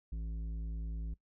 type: tone with tanh clipping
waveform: triangle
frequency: 55 Hz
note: A1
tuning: in tune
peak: -38 dBFS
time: 0.12-1.14 s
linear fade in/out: 5 ms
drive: 14 dB
effects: noise-tail reverb RT60 0.1 s tail -20 dB re dry